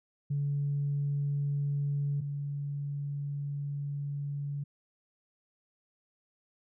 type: tone pair in turn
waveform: sine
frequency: 142.8 / 142.8 Hz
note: D3 / D3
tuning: -48 / -48 cents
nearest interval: unison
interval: 0 cents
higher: neither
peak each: -27 / -32 dBFS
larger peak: first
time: 0.3-2.21 / 2.21-4.64 s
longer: second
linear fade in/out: 10 ms
effects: tanh soft clip ceiling -23 dBFS